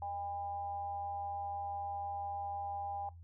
sine tone with amplitude modulation, 805 Hz, G5, 46 cents sharp, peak -35 dBFS, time 0.02-3.09 s, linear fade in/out 2 ms, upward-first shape sine, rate 194 Hz, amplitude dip 50%, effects noise-tail reverb RT60 0.2 s tail -21 dB re dry + added 85 Hz sine -50 dBFS peak until 3.23 s

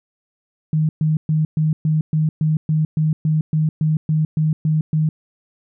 sine tone bursts, 155.56 Hz, D#3, in tune, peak -14 dBFS, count 16, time 0.73-5.09 s, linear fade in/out 2 ms, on 160 ms, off 120 ms, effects none

